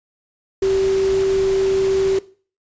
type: tone in noise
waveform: sine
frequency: 385.7 Hz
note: G4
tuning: 28 cents flat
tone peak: -14 dBFS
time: 0.62-2.19 s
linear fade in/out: 5 ms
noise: pink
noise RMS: -31 dBFS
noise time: 0.62-2.19 s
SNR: +14 dB
effects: noise-tail reverb RT60 0.4 s tail -18 dB re dry + resampled to 16000 Hz